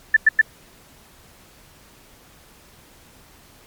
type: tone bursts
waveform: sine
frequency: 1760 Hz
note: A6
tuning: in tune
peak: -8 dBFS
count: 3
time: 0.14-0.414 s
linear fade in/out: 5 ms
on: 26 ms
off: 98 ms
effects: pink hiss -50 dBFS RMS until 3.66 s + MP3 96 kbps